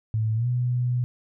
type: tone with pitch glide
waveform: sine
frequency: 110 to 123.47 Hz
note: A2 to B2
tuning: 0 to 0 cents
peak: -21 dBFS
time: 0.14-1.04 s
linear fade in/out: 0 ms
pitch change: +200 cents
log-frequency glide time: 0.35-0.47 s
effects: none